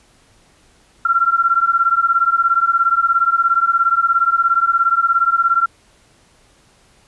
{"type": "beating tone pair", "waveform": "sine", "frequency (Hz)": [1358, 1375], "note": ["F6", "F6"], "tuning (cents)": [-49, -27], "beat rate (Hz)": 17, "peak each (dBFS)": -15, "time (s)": [1.05, 5.66], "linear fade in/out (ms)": 5, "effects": ["pink hiss -53 dBFS RMS until 7.07 s", "resampled to 24000 Hz"]}